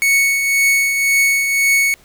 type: tone with tremolo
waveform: 45% pulse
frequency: 2217 Hz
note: C#7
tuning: in tune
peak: -10 dBFS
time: 0.02-1.94 s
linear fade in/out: 0 ms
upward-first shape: triangle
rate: 1.9 Hz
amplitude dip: 50%
effects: pink hiss -49 dBFS RMS until 2.04 s